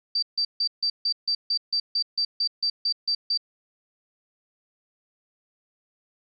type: tone bursts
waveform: sine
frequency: 4658 Hz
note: D8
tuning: 15 cents flat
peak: -21 dBFS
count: 15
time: 0.15-3.375 s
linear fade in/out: 5 ms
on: 75 ms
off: 150 ms
effects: none